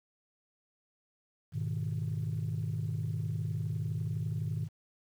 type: chord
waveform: sine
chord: G# minor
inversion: none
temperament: equal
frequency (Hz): 103.83 / 123.47 / 155.56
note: G#2 / B2 / D#3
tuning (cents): 0 / 0 / 0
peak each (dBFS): -34 / -36 / -34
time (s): 1.52-4.69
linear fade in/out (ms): 50
effects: tanh soft clip ceiling -26 dBFS + 10-bit